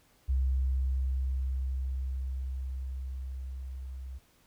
sine tone with level ramp, 65.41 Hz, C2, in tune, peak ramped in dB -24 to -38 dBFS, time 0.28-4.19 s, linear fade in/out 20 ms, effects pink hiss -65 dBFS RMS until 4.46 s

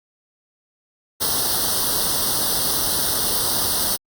white noise with comb filter, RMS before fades -21 dBFS, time 1.2-3.97 s, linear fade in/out 20 ms, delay 0.21 ms, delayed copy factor +1, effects Opus 48 kbps

